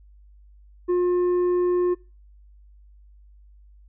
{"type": "tone with tanh clipping", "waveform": "sine", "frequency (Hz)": 356.5, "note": "F4", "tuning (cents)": 36, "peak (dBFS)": -19, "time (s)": [0.88, 1.95], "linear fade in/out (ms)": 20, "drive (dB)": 5, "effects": ["noise-tail reverb RT60 0.3 s tail -22 dB re dry", "added 50 Hz sine -48 dBFS peak until 3.88 s"]}